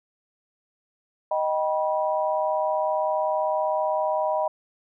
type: chord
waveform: sine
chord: Eb augmented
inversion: none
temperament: just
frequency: 622.3 / 777.8 / 972.3 Hz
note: Eb5 / G5 / B5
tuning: 0 / -14 / -27 cents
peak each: -24 / -28 / -27 dBFS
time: 1.31-4.48 s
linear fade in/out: 5 ms
effects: none